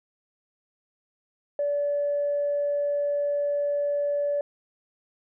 sine tone, 577 Hz, D5, 31 cents flat, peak -22 dBFS, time 1.59-4.41 s, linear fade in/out 2 ms, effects tanh soft clip ceiling -18 dBFS

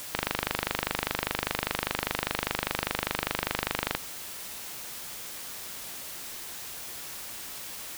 click train, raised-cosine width 0.3 ms, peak -8 dBFS, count 96, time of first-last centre 0.15-3.95 s, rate 25 Hz, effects white hiss -40 dBFS RMS until 7.97 s

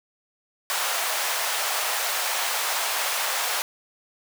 pink high-pass noise, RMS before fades -26 dBFS, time 0.7-3.62 s, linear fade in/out 0 ms, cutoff 660 Hz, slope 24 dB/octave, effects none

